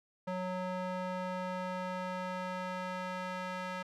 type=tone with band-pass filter sweep; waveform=square; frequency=183.7 Hz; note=F#3; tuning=12 cents flat; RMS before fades=-38 dBFS; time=0.27-3.83 s; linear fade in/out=10 ms; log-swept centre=730 to 1400 Hz; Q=0.9; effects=none